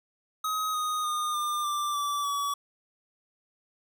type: tone with pitch steps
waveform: square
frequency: 1265 / 1243.3 / 1221.9 / 1200.9 / 1180.3 / 1160 / 1140.1 Hz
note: D#6 / D#6 / D#6 / D6 / D6 / D6 / C#6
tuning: +28 / -2 / -32 / +38 / +8 / -22 / +48 cents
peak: -28 dBFS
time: 0.44-2.54 s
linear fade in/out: 5 ms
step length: 300 ms
effects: none